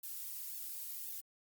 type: noise with flanger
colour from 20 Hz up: violet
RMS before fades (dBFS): -44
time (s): 0.03-1.21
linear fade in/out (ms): 10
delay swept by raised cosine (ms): 1.1 to 3.6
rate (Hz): 1.9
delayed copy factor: +1
effects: Opus 48 kbps